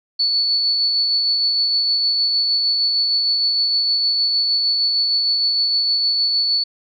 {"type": "tone with tremolo", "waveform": "sine", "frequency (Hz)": 4445, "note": "C#8", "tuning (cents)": 4, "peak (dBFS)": -14, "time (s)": [0.19, 6.64], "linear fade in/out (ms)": 10, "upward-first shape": "sine", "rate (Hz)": 6.5, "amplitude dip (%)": 25, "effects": []}